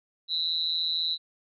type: tone with amplitude modulation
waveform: sine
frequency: 3951 Hz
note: B7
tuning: in tune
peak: -21 dBFS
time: 0.28-1.18 s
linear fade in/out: 50 ms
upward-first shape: sine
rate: 164 Hz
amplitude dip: 100%
effects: none